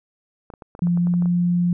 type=clicks; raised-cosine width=1 ms; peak=-24 dBFS; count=11; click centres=0.502 / 0.538 / 0.622 / 0.751 / 0.792 / 0.871 / 0.974 / 1.071 / 1.139 / 1.223 / 1.258 s
type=tone with pitch glide; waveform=sine; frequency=173.8 to 175.41 Hz; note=F3 to F3; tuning=-8 to +8 cents; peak=-16 dBFS; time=0.82-1.73 s; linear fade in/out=2 ms; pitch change=+16 cents; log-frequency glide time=1.01-1.07 s
effects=none